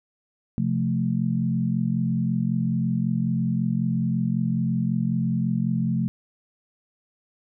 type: chord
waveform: sine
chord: F major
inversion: second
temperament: equal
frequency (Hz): 130.81 / 174.61 / 220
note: C3 / F3 / A3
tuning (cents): 0 / 0 / 0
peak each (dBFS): -26 / -25 / -25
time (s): 0.58-6.08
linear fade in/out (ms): 0
effects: none